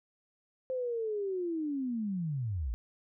sine linear sweep, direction down, 523.3 to 49.97 Hz, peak -31 dBFS, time 0.7-2.74 s, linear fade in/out 0 ms, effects none

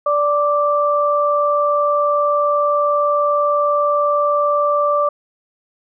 sine tone pair together, 584 / 1173.4 Hz, D5 / D6, -10 / -2 cents, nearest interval octave, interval 1208 cents, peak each -16 dBFS, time 0.06-5.09 s, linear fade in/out 5 ms, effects none

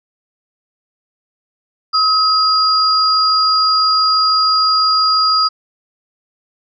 sine tone pair together, 1277 / 4831 Hz, D#6 / D8, +45 / +48 cents, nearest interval octave + major seventh, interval 2303 cents, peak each -13 dBFS, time 1.93-5.49 s, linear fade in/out 20 ms, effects none

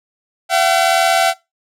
sawtooth tone pair together, 679 / 760.7 Hz, F5 / F#5, -49 / +48 cents, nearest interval major second, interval 197 cents, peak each -11 dBFS, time 0.49-1.34 s, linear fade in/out 50 ms, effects noise-tail reverb RT60 0.2 s tail -18 dB re dry + low-pass 12000 Hz 12 dB/octave

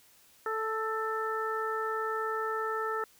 harmonic tone with a mistuned harmonic, 440 Hz, A4, in tune, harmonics 1 / 2 / 3 / 4, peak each -34 / -39 / -33 / -39 dBFS, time 0.46-3.04 s, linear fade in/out 2 ms, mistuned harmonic 4, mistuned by +21 cents, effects white hiss -61 dBFS RMS until 3.19 s

